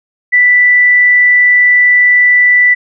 sine tone, 1975.5 Hz, B6, in tune, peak -4 dBFS, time 0.32-2.75 s, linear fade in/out 20 ms, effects none

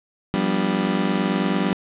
35% pulse chord, G dominant seventh, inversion third, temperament just, 176.4 / 196 / 245 / 294 Hz, F3 / G3 / B3 / D4, +18 / 0 / -14 / +2 cents, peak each -24 / -21 / -25 / -25 dBFS, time 0.34-1.73 s, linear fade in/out 0 ms, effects resampled to 8000 Hz + 7-bit

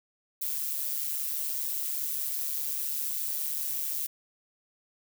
violet noise with amplitude modulation, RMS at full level -29 dBFS, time 0.41-4.07 s, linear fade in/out 10 ms, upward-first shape sine, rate 145 Hz, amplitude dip 65%, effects none

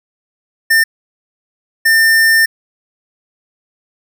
square tone bursts at uneven times, 1800 Hz, A6, 39 cents sharp, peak -8 dBFS, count 2, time 0.7-0.84 / 1.85-2.46 s, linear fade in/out 10 ms, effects none

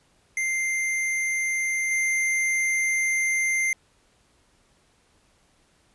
square tone with level steps, 2093 Hz, C7, in tune, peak -24 / -22 dBFS, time 0.37-3.73 s, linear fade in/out 2 ms, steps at 1.91 s, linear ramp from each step 2 ms, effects pink hiss -63 dBFS RMS until 5.94 s + resampled to 24000 Hz

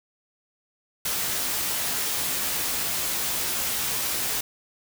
white noise with comb filter, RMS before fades -27 dBFS, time 1.05-4.41 s, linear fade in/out 5 ms, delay 16 ms, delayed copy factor +0.5, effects none

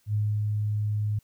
sine tone with ADSR envelope, 105.3 Hz, G#2, 24 cents sharp, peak -22 dBFS, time 0.06-1.19 s, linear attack 79 ms, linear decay 270 ms, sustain -2 dB, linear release 5 ms, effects white hiss -67 dBFS RMS until 1.23 s

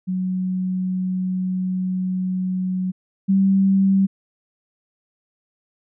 sine tone pair in turn, 185 / 193.64 Hz, F#3 / G3, 0 / -21 cents, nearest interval minor second, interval 79 cents, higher second, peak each -20 / -13 dBFS, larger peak second, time 0.07-2.92 / 3.28-4.07 s, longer first, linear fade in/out 20 ms, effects none

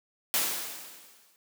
white noise with exponential decay, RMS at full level -25 dBFS, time 0.34-1.36 s, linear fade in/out 0 ms, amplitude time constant 220 ms, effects high-pass 200 Hz 12 dB/octave

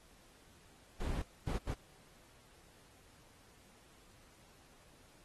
brown noise bursts at uneven times, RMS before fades -37 dBFS, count 3, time 1-1.22 / 1.47-1.58 / 1.67-1.74 s, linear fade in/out 5 ms, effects pink hiss -64 dBFS RMS until 5.24 s + AAC 32 kbps

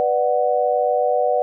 sine chord, B minor, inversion none, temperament just, 493.9 / 592.7 / 740.8 Hz, B4 / D5 / F#5, 0 / +16 / +2 cents, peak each -20 dBFS, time 0-1.42 s, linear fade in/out 0 ms, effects none

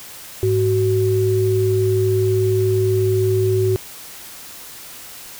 sine tone pair together, 105.2 / 374.9 Hz, G#2 / F#4, +23 / +23 cents, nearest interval octave + minor seventh, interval 2200 cents, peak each -18 / -16 dBFS, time 0.43-3.76 s, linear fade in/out 0 ms, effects white hiss -37 dBFS RMS until 5.39 s

